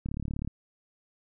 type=click train; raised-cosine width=5 ms; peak=-21 dBFS; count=16; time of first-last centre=0.06-0.476 s; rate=36.1 Hz; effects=none